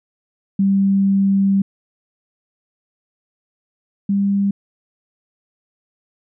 sine tone pair in turn, 196 / 199.08 Hz, G3 / G3, 0 / +27 cents, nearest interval unison, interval 27 cents, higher second, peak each -12 / -14 dBFS, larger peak first, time 0.59-1.62 / 4.09-4.51 s, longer first, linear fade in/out 5 ms, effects none

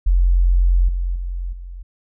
sine tone with level steps, 44.27 Hz, F1, 24 cents sharp, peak -11 / -18 / -22 / -30 dBFS, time 0.06-1.83 s, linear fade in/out 10 ms, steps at 0.88 / 1.15 / 1.52 s, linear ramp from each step 10 ms, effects none

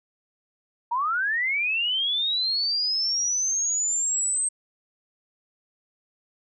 sine linear sweep, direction up, 913 to 8350 Hz, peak -22 dBFS, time 0.91-4.49 s, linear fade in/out 10 ms, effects none

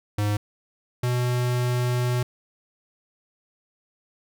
square tone pair in turn, 103.83 / 123.48 Hz, G#2 / B2, 0 / 0 cents, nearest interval minor third, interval 300 cents, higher second, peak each -22 dBFS, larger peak neither, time 0.18-0.37 / 1.03-2.23 s, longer second, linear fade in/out 5 ms, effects none

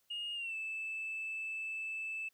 sine tone with pitch glide, 2852 to 2630 Hz, F7 to E7, +36 to -5 cents, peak -36 dBFS, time 0.1-2.29 s, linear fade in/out 10 ms, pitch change -141 cents, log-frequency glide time 0.34-0.55 s, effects tanh soft clip ceiling -34 dBFS + white hiss -75 dBFS RMS until 2.33 s

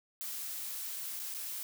blue noise with dropouts, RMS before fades -40 dBFS, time 0.21-1.63 s, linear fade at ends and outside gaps 0 ms, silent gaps 1.193-1.198 / 1.341-1.347 s, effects none

